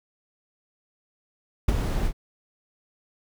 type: noise with ADSR envelope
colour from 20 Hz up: brown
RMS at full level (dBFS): -17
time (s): 1.68-2.13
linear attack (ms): 8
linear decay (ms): 23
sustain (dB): -7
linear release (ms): 70
effects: none